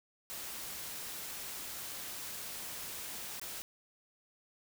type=noise with dropouts; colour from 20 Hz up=white; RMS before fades=-43 dBFS; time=0.3-3.62 s; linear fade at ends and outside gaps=0 ms; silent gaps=3.397-3.415 s; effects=none